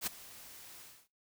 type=noise with ADSR envelope; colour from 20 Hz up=white; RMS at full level=-33 dBFS; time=0.01-1.08 s; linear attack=57 ms; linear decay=13 ms; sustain=-19 dB; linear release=270 ms; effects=noise-tail reverb RT60 0.2 s tail -19 dB re dry